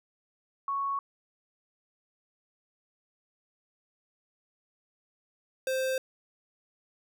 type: tone pair in turn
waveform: sine / square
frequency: 1108.7 / 523.2 Hz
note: C#6 / C5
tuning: 0 / 0 cents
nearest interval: octave + minor second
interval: 1300 cents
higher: first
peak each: -28 / -28 dBFS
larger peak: neither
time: 0.68-0.99 / 5.67-5.98 s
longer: neither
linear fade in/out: 2 ms
effects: none